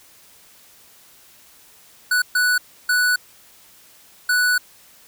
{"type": "tone bursts at uneven times", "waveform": "square", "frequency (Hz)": 1480, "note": "F#6", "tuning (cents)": 0, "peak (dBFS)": -16, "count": 4, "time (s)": [[2.11, 2.22], [2.35, 2.58], [2.89, 3.16], [4.29, 4.58]], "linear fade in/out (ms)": 5, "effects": ["white hiss -50 dBFS RMS until 5.07 s"]}